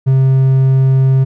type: tone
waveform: triangle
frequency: 132.9 Hz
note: C3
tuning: 27 cents sharp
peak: -5 dBFS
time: 0.06-1.25 s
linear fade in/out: 20 ms
effects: none